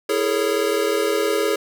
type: chord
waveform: square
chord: A# half-diminished seventh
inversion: second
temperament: equal with one note detuned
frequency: 329.6 / 415.3 / 454.7 / 554.4 Hz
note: E4 / G#4 / A#4 / C#5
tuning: 0 / 0 / -43 / 0 cents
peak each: -28 / -22 / -25 / -26 dBFS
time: 0.09-1.56 s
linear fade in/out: 5 ms
effects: none